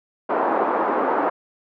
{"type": "band-pass noise", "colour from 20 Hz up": "white", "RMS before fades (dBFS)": -21, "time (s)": [0.29, 1.3], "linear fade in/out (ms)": 10, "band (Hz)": [280, 1100], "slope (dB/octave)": 24, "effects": []}